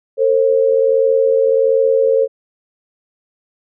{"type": "tone pair together", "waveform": "sine", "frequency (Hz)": [452.6, 534], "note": ["A4", "C5"], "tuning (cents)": [49, 35], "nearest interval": "minor third", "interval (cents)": 286, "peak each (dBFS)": -13, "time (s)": [0.17, 2.28], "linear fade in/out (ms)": 50, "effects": []}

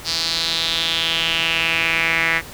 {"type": "tone with band-pass filter sweep", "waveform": "sawtooth", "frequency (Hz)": 164.81, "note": "E3", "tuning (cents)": 0, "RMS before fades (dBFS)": -20, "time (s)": [0.04, 2.42], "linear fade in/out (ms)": 50, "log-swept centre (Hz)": [4700, 2000], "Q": 4.5, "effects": ["pink hiss -37 dBFS RMS until 2.53 s"]}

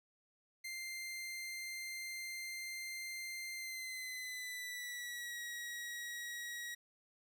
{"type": "tone with pitch glide", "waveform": "sawtooth", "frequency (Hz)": [2093, 1908.2], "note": ["C7", "A#6"], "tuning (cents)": [0, 40], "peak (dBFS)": -39, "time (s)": [0.64, 6.75], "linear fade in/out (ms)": 10, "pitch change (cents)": -160, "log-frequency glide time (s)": [3.55, 5.39], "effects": []}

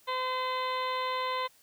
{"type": "harmonic tone", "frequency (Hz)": 512, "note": "C5", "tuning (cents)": -38, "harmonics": [1, 2, 3, 4, 5, 6, 7, 8], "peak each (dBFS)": [-36, -31, -45, -39, -47, -44, -42, -45], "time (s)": [0.07, 1.48], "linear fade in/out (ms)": 20, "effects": ["white hiss -62 dBFS RMS until 1.62 s"]}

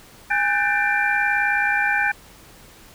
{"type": "tone cluster", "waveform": "sine", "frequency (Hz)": [820, 1511, 1570, 1775, 2372], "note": ["G#5", "F#6", "G6", "A6", "D7"], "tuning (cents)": [-22, 36, 2, 15, 17], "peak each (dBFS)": -24, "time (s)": [0.3, 2.12], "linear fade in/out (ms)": 10, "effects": ["pink hiss -47 dBFS RMS until 2.94 s"]}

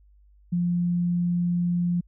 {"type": "tone", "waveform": "sine", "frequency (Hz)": 174.8, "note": "F3", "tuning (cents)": 2, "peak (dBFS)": -21, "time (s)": [0.52, 2.01], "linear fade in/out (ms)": 10, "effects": ["added 50 Hz sine -53 dBFS peak until 2.07 s"]}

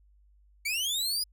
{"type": "linear sweep", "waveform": "sawtooth", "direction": "up", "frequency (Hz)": [2210, 5000], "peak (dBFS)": -25, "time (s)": [0.65, 1.24], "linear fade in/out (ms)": 10, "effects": ["added 50 Hz sine -58 dBFS peak until 1.32 s"]}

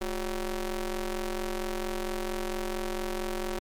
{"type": "ring-modulated tone", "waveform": "sawtooth", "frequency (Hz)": 191.2, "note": "G3", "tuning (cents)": -43, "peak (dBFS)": -23, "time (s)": [0.01, 3.59], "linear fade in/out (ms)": 5, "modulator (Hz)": 169, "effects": ["MP3 96 kbps"]}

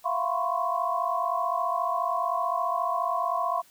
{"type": "tone cluster", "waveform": "sine", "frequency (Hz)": [674, 709, 1002, 1052, 1106], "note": ["E5", "F5", "B5", "C6", "C#6"], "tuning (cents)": [38, 26, 25, 9, -4], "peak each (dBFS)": -31, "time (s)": [0.04, 3.62], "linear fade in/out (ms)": 20, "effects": ["white hiss -58 dBFS RMS until 3.7 s"]}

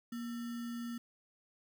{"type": "tone with sample-and-hold", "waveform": "sine", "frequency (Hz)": 236.5, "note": "A#3", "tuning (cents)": 25, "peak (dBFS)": -38, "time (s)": [0.12, 0.98], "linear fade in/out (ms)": 5, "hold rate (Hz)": 1575, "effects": []}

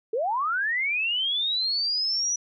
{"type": "linear sweep", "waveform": "sine", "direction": "up", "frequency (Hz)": [415.3, 5920], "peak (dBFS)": -23, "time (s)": [0.13, 2.36], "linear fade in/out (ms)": 5, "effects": []}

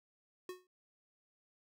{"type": "tone with exponential decay", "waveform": "square", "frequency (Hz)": 365.4, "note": "F#4", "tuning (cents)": -22, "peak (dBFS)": -40, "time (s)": [0.49, 0.67], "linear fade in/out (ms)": 2, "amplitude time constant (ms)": 39, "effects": []}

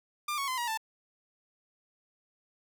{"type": "tone with pitch steps", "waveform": "sawtooth", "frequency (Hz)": [1195, 1108.6, 1028.4, 954, 885], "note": ["D6", "C#6", "C6", "A#5", "A5"], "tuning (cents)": [30, 0, -30, 40, 10], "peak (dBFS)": -27, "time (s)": [0.28, 0.775], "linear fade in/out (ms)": 5, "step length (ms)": 99, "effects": []}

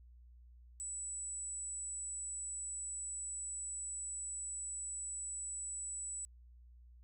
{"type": "tone", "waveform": "sine", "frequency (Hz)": 7930, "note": "B8", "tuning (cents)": 6, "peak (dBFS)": -40, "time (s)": [0.8, 6.25], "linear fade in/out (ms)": 0, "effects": ["added 60 Hz sine -56 dBFS peak until 7.03 s"]}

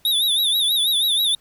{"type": "tone with vibrato", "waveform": "square", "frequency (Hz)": 3658, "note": "A#7", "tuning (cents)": -33, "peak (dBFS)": -17, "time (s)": [0.05, 1.35], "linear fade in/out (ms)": 2, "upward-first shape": "sine", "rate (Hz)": 6.2, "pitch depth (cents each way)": 110, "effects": ["pink hiss -58 dBFS RMS until 1.4 s"]}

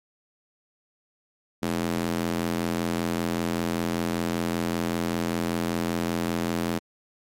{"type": "tone with high-pass filter", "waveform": "square", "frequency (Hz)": 42.58, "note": "F1", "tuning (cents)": -43, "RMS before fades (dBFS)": -27, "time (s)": [1.62, 6.79], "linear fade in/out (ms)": 10, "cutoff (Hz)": 220, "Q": 1.4, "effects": ["MP3 64 kbps"]}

